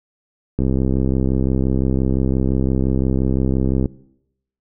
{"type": "click train", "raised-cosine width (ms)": 3, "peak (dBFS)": -6, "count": 216, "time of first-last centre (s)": [0.59, 3.857], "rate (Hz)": 65.8, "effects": ["noise-tail reverb RT60 0.8 s tail -21 dB re dry"]}